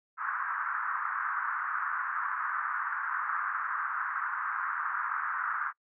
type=band-pass noise; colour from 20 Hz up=pink; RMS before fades=-33 dBFS; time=0.17-5.73 s; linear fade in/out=50 ms; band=1100 to 1600 Hz; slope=48 dB/octave; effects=noise-tail reverb RT60 0.1 s tail -25 dB re dry